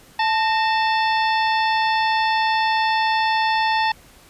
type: harmonic tone with a mistuned harmonic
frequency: 880 Hz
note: A5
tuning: in tune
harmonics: 1 / 2 / 3 / 4 / 5 / 6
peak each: -18 / -24 / -28 / -30 / -32 / -34 dBFS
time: 0.19-3.92 s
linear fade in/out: 5 ms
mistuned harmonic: 2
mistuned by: +74 cents
effects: pink hiss -49 dBFS RMS until 4.29 s + resampled to 32000 Hz